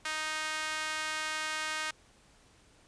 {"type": "tone with high-pass filter", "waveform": "sawtooth", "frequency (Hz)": 311.1, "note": "D#4", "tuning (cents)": 0, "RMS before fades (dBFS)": -35, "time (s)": [0.05, 1.91], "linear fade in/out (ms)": 5, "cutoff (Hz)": 1500, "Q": 1.3, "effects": ["pink hiss -62 dBFS RMS until 2.87 s", "resampled to 22050 Hz"]}